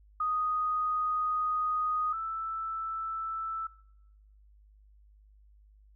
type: tone pair in turn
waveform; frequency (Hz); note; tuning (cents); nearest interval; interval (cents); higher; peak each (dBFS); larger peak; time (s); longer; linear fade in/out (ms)
sine; 1244.5 / 1321.2; D#6 / E6; 0 / +4; minor second; 104; second; -27 / -32; first; 0.2-2.13 / 2.13-3.67; first; 5
effects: noise-tail reverb RT60 0.9 s tail -23 dB re dry + added 51 Hz sine -56 dBFS peak until 5.95 s